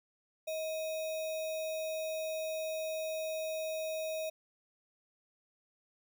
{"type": "tone with sample-and-hold", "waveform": "sine", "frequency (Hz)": 633, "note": "D#5", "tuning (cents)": 30, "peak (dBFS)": -34, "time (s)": [0.47, 4.3], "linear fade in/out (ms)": 10, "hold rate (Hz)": 3150, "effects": []}